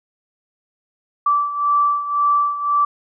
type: beating tone pair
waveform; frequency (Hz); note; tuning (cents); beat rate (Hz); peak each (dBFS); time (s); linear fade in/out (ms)
sine; 1162 / 1163.9; D6 / D6; -19 / -16; 1.9; -16 / -21; 1.26-2.85; 5
effects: none